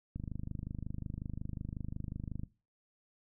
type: click train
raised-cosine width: 5 ms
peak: -27 dBFS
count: 59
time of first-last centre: 0.16-2.435 s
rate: 25.5 Hz
effects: noise-tail reverb RT60 0.3 s tail -19 dB re dry